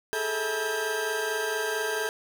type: tone cluster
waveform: 40% pulse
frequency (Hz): 412.7 / 437.1 / 650 / 967 / 1592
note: G#4 / A4 / E5 / B5 / G6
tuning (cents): -11 / -11 / -24 / -37 / +26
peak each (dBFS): -36 / -30 / -37 / -37 / -30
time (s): 0.13-2.09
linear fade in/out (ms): 0
effects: none